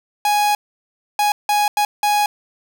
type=tone bursts at uneven times; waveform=45% pulse; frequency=830.6 Hz; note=G#5; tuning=in tune; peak=-14 dBFS; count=5; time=0.25-0.55 / 1.19-1.32 / 1.49-1.68 / 1.77-1.85 / 2.03-2.26 s; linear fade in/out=2 ms; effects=none